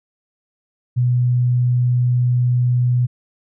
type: tone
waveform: sine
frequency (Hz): 123.47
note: B2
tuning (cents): 0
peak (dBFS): -13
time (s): 0.96-3.07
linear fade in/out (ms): 20
effects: none